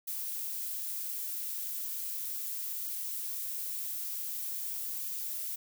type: noise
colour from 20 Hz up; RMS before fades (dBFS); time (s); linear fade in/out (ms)
violet; -37; 0.07-5.56; 10
effects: none